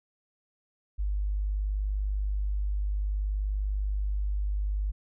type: tone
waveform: sine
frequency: 50.3 Hz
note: G1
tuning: 45 cents sharp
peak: -26 dBFS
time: 0.98-4.92 s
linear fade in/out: 20 ms
effects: none